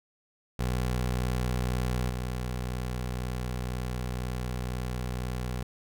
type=tone with level steps; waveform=20% pulse; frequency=62 Hz; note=B1; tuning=7 cents sharp; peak=-22 / -26 dBFS; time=0.59-5.63 s; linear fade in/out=5 ms; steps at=2.09 s; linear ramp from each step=10 ms; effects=none